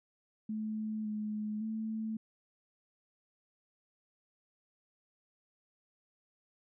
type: tone with pitch steps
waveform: sine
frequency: 216.4 / 212.5 / 220 Hz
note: A3 / G#3 / A3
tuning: -29 / +40 / 0 cents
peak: -34 dBFS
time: 0.49-2.17 s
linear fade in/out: 5 ms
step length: 560 ms
effects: none